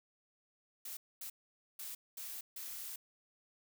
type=noise bursts at uneven times; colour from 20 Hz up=blue; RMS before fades=-45 dBFS; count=5; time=0.85-0.97 / 1.21-1.3 / 1.79-1.95 / 2.17-2.41 / 2.56-2.96 s; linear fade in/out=5 ms; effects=none